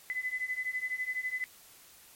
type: beating tone pair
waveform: sine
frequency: 2005 / 2017 Hz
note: B6 / B6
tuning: +26 / +36 cents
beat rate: 12 Hz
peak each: -36 / -34 dBFS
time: 0.1-1.44 s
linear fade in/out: 0 ms
effects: white hiss -56 dBFS RMS until 2.15 s + MP3 64 kbps